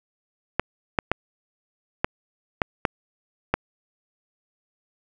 clicks, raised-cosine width 0.5 ms, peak -4 dBFS, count 7, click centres 0.596 / 0.988 / 1.116 / 2.045 / 2.618 / 2.852 / 3.54 s, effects none

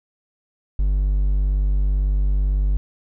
triangle tone, 49 Hz, G1, in tune, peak -14 dBFS, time 0.79-2.77 s, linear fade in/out 0 ms, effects none

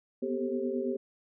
sine tone cluster, 242.9 / 251.9 / 392.6 / 438.7 / 535 Hz, B3 / B3 / G4 / A4 / C5, -29 / +34 / +3 / -5 / +38 cents, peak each -36 / -36 / -32 / -40 / -38 dBFS, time 0.22-0.97 s, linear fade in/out 10 ms, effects none

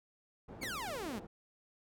white low-pass noise, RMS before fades -49 dBFS, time 0.48-1.27 s, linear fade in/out 10 ms, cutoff 450 Hz, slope 12 dB/octave
sawtooth exponential sweep, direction down, 2349 to 185 Hz, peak -35 dBFS, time 0.61-1.2 s, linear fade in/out 20 ms
sawtooth tone with exponential decay, 263.5 Hz, C4, 12 cents sharp, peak -34 dBFS, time 0.63-0.72 s, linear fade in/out 0 ms, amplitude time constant 19 ms
effects none

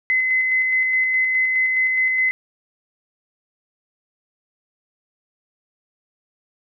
sine tone with tremolo, 2040 Hz, C7, 44 cents flat, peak -15 dBFS, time 0.1-2.31 s, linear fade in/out 0 ms, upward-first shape square, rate 4.8 Hz, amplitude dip 25%, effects none

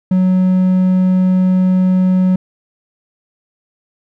triangle tone, 185 Hz, F#3, in tune, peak -7 dBFS, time 0.11-2.36 s, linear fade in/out 5 ms, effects none

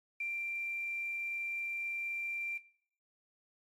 sine tone with quantisation, 2363 Hz, D7, 10 cents sharp, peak -34 dBFS, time 0.2-2.58 s, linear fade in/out 5 ms, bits 10, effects noise-tail reverb RT60 0.6 s tail -20 dB re dry + AAC 32 kbps

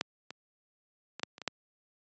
clicks, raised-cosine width 0.2 ms, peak -12 / -24 / -23 / -12 / -29 / -24 / -12 dBFS, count 7, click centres 0.011 / 0.306 / 1.196 / 1.233 / 1.381 / 1.417 / 1.477 s, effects high-pass 150 Hz 12 dB/octave + resampled to 16000 Hz

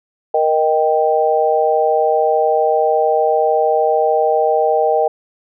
sine chord, Eb major, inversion second, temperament equal with one note detuned, 469.1 / 622.3 / 784 Hz, Bb4 / Eb5 / G5, +11 / 0 / 0 cents, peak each -16 dBFS, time 0.34-5.08 s, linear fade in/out 5 ms, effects none

